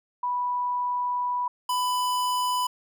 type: tone pair in turn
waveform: sine / square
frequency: 984 / 996 Hz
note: B5 / B5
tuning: -7 / +14 cents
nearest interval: unison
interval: 21 cents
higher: second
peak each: -24 dBFS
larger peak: neither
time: 0.23-1.48 / 1.69-2.67 s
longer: first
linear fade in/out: 5 ms
effects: none